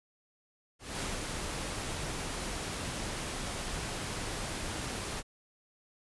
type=noise with ADSR envelope; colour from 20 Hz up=pink; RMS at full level=-35 dBFS; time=0.79-5.23 s; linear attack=210 ms; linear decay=190 ms; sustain=-2 dB; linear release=44 ms; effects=resampled to 24000 Hz